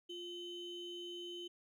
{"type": "ring-modulated tone", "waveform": "triangle", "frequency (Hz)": 1700, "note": "G#6", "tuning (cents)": 40, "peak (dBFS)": -39, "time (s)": [0.09, 1.48], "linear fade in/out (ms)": 10, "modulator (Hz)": 1350, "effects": []}